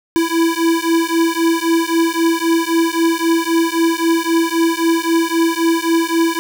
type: beating tone pair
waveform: square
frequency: 329.6 / 333.4 Hz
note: E4 / E4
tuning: 0 / +20 cents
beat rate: 3.8 Hz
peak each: -17 dBFS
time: 0.16-6.39 s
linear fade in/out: 0 ms
effects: none